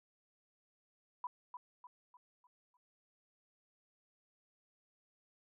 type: tone with echo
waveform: sine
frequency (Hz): 987.8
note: B5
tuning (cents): 0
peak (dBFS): -37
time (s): 1.24-1.27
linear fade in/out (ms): 2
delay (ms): 300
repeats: 5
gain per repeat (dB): -7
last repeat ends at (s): 2.77
effects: none

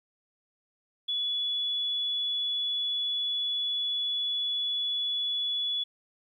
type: tone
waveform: sine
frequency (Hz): 3414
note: G#7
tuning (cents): +47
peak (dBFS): -27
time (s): 1.08-5.84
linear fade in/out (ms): 10
effects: 11-bit

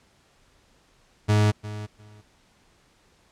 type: tone with echo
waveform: 40% pulse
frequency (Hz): 105.4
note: G#2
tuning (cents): +26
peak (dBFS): -16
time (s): 1.28-1.52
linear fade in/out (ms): 20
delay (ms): 350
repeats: 2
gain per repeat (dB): -15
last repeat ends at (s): 2.22
effects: pink hiss -61 dBFS RMS until 3.31 s + low-pass 8000 Hz 12 dB/octave

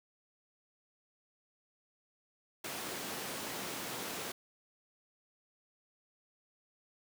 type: high-pass noise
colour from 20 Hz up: pink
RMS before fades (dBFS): -41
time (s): 2.64-4.32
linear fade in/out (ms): 5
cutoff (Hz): 220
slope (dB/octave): 12
effects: none

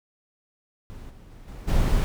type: noise with level steps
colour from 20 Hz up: brown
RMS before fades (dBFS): -40 / -46 / -44 / -38 / -21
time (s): 0.9-2.04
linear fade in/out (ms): 0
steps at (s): 1.09 / 1.3 / 1.47 / 1.67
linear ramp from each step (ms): 20
effects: none

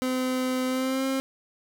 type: tone with pitch glide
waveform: 30% pulse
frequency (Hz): 256.4 to 266.7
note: C4 to C4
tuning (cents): -35 to +33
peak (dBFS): -22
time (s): 0.02-1.2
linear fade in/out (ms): 0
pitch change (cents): +68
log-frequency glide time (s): 0.67-1.05
effects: none

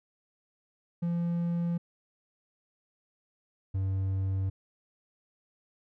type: tone pair in turn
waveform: triangle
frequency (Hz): 171.3 / 95.9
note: F3 / G2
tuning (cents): -33 / -37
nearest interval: minor seventh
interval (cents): 1004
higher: first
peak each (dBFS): -25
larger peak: neither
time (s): 1.02-1.78 / 3.74-4.5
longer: neither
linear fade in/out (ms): 10
effects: none

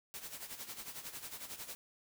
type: noise with tremolo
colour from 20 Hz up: white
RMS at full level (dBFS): -44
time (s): 0.14-1.75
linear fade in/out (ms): 0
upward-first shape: sine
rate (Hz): 11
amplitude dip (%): 70
effects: none

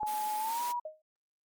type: tone with pitch glide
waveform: sine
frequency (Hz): 850 to 965.2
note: G#5 to B5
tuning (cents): +40 to -40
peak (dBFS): -31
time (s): 0-0.8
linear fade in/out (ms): 10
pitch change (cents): +220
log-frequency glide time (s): 0.37-0.63
type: click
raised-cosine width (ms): 1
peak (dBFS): -28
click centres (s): 0.032
type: high-pass noise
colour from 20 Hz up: white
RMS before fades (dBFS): -42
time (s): 0.06-0.73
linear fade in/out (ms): 20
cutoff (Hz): 200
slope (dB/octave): 96
type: tone with exponential decay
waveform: sine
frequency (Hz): 622.3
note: D#5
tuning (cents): 0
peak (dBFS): -34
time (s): 0.85-1.02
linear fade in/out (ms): 5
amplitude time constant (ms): 36
effects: Opus 32 kbps

